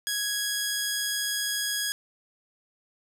10% pulse tone, 1661.2 Hz, G#6, in tune, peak -18 dBFS, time 0.07-1.92 s, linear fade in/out 0 ms, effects none

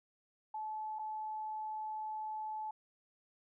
sine tone with dropouts, 864 Hz, A5, 32 cents flat, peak -38 dBFS, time 0.54-2.71 s, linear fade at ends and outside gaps 5 ms, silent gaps 0.988-0.992 s, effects none

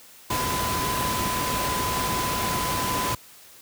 sine tone in noise, 1006 Hz, B5, 32 cents sharp, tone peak -27 dBFS, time 0.3-3.15 s, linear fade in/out 5 ms, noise pink, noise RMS -27 dBFS, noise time 0.3-3.15 s, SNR -3 dB, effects white hiss -49 dBFS RMS until 3.61 s + high-pass 60 Hz 12 dB/octave

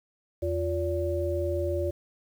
sine tone cluster, 84.1 / 351.9 / 574 Hz, E2 / F4 / D5, +35 / +13 / -40 cents, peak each -30 dBFS, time 0.42-1.91 s, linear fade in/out 10 ms, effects 9-bit

